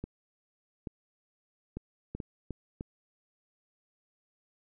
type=clicks; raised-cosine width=3 ms; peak=-24 dBFS; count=7; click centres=0.04 / 0.872 / 1.77 / 2.15 / 2.202 / 2.507 / 2.809 s; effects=none